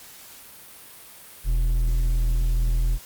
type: tone with hard clipping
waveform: triangle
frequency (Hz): 41.2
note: E1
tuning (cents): 0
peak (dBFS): -20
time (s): 1.44-2.99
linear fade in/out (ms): 50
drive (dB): 9
effects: white hiss -45 dBFS RMS until 3.05 s + Opus 48 kbps